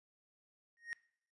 triangle tone with exponential growth, 1864.7 Hz, A#6, in tune, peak -34 dBFS, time 0.77-0.93 s, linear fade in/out 0 ms, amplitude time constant 34 ms, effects noise-tail reverb RT60 0.6 s tail -21 dB re dry + resampled to 24000 Hz

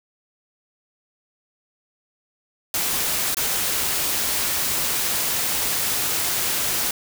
white noise with dropouts, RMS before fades -23 dBFS, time 2.74-6.91 s, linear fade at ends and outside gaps 2 ms, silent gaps 3.346-3.369 s, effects none

